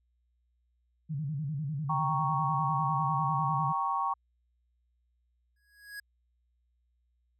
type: tone with vibrato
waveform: sine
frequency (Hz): 146.83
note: D3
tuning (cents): 0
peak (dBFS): -31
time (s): 1.09-3.73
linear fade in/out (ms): 20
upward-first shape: square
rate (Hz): 10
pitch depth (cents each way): 120
type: chord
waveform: sine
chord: G diminished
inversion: none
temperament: equal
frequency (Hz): 784 / 932.3 / 1108.7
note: G5 / Bb5 / Db6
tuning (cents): 0 / 0 / 0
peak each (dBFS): -34 / -33 / -30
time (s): 1.89-4.14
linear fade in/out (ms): 10
type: tone with exponential growth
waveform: square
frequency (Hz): 1661.2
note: G#6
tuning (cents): 0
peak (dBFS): -38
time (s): 5.56-6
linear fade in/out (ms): 5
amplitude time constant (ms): 95
effects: added 60 Hz sine -70 dBFS peak until 7.39 s